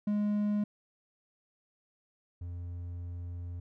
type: tone pair in turn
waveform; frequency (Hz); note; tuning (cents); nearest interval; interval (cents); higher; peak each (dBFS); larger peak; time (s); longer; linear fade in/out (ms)
triangle; 207.7 / 87.33; G#3 / F2; 0 / 0; octave + minor third; 1500; first; -25 / -35; first; 0.07-0.64 / 2.41-3.6; second; 5
effects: none